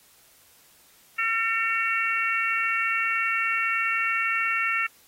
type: harmonic tone with a mistuned harmonic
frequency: 453.2 Hz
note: A#4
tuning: 49 cents flat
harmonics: 3 / 4 / 5 / 6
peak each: -28 / -28 / -28 / -28 dBFS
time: 1.18-4.87 s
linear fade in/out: 10 ms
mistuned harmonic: 5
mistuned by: -18 cents
effects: white hiss -57 dBFS RMS until 5.07 s + AAC 48 kbps